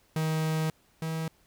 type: tone pair in turn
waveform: 45% pulse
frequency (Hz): 158 / 160.85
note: D#3 / E3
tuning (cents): +27 / -42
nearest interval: unison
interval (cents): 31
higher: second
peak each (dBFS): -26 / -30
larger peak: first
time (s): 0.16-0.7 / 1.02-1.28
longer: first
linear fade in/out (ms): 2
effects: pink hiss -65 dBFS RMS until 1.46 s